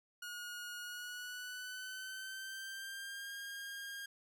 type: tone with pitch glide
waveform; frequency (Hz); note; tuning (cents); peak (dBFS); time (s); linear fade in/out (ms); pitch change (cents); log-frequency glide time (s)
sawtooth; 1440 to 1616.3; F#6 to G#6; -47 to -47; -40; 0.22-4.06; 5; +200; 0.79-3.33
effects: none